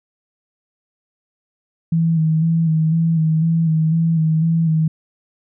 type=tone with vibrato; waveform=sine; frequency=161.6 Hz; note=E3; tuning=34 cents flat; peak=-13 dBFS; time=1.92-4.88 s; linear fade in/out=5 ms; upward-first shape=square; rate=2 Hz; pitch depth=33 cents each way; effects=none